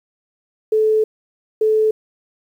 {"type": "tone bursts at uneven times", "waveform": "sine", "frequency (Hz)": 434.4, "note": "A4", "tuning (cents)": -22, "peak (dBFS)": -12, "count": 2, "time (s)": [[0.72, 1.04], [1.61, 1.91]], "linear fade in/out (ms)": 5, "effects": ["8-bit"]}